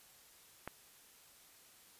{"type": "click", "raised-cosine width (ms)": 0.5, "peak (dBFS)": -26, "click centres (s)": 0.676, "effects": ["white hiss -62 dBFS RMS until 1.99 s", "resampled to 32000 Hz"]}